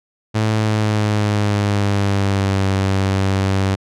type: tone with pitch glide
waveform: sawtooth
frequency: 108.6 to 96.75 Hz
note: A2 to G2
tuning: -22 to -22 cents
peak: -11 dBFS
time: 0.34-3.76 s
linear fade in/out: 20 ms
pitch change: -200 cents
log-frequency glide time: 0.52-2.65 s
effects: low-pass 7000 Hz 12 dB/octave